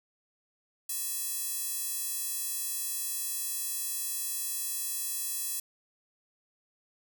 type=tone with high-pass filter; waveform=square; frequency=370 Hz; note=F#4; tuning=in tune; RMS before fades=-34 dBFS; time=0.89-5.6 s; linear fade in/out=5 ms; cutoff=9800 Hz; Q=0.96; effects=none